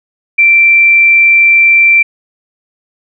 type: tone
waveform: sine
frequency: 2349 Hz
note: D7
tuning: in tune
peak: -3 dBFS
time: 0.38-2.03 s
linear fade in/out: 10 ms
effects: none